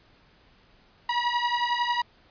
sawtooth beating tone pair, 957 / 968 Hz, A#5 / B5, +45 / -35 cents, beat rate 11 Hz, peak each -23 dBFS, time 1.09-2.02 s, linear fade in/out 5 ms, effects pink hiss -59 dBFS RMS until 2.3 s + resampled to 11025 Hz

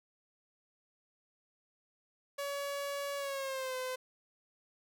sawtooth tone with pitch glide, 565 to 512.2 Hz, C#5 to C5, +33 to -37 cents, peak -32 dBFS, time 2.38-3.96 s, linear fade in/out 10 ms, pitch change -170 cents, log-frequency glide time 3.17-3.76 s, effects none

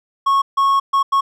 triangle tone bursts at uneven times, 1099 Hz, C#6, 15 cents flat, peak -10 dBFS, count 4, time 0.26-0.42 / 0.57-0.8 / 0.93-1.03 / 1.12-1.21 s, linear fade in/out 10 ms, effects none

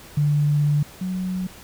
sine tone pair in turn, 147.1 / 184.75 Hz, D3 / F#3, +3 / -2 cents, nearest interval major third, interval 395 cents, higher second, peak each -16 / -23 dBFS, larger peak first, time 0.17-0.83 / 1.01-1.47 s, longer first, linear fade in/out 5 ms, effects pink hiss -44 dBFS RMS until 1.63 s

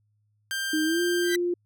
sawtooth tone, 1575 Hz, G6, 8 cents sharp, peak -24 dBFS, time 0.51-1.35 s, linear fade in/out 0 ms
sine tone with pitch glide, 311.1 to 351.2 Hz, D#4 to F4, 0 to +10 cents, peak -23 dBFS, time 0.73-1.54 s, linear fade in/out 5 ms, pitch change +210 cents, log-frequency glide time 0.84-1.01 s
sawtooth tone with exponential growth, 1975.5 Hz, B6, in tune, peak -21 dBFS, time 1.21-1.36 s, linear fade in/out 5 ms, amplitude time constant 32 ms
effects added 105 Hz sine -66 dBFS peak until 1.65 s

